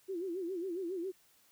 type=tone with vibrato; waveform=sine; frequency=359.7 Hz; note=F#4; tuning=49 cents flat; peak=-35 dBFS; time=0.08-1.12 s; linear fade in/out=20 ms; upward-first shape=sine; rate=7.3 Hz; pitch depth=140 cents each way; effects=white hiss -67 dBFS RMS until 1.51 s